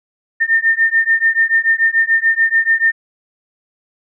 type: beating tone pair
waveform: sine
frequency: 1809 / 1815.9 Hz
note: A6 / A#6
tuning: +48 / -46 cents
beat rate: 6.9 Hz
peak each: -14 dBFS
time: 0.4-2.92 s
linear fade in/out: 20 ms
effects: none